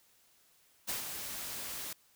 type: noise with ADSR envelope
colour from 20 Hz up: white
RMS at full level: -35 dBFS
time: 0.87-1.93 s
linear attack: 23 ms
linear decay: 130 ms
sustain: -6 dB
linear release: 4 ms
effects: white hiss -67 dBFS RMS until 2.15 s